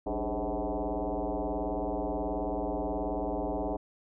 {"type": "tone with frequency modulation", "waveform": "sine", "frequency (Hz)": 166.2, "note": "E3", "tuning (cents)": 15, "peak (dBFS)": -29, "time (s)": [0.06, 3.77], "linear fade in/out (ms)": 10, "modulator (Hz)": 117, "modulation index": 5.7, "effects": []}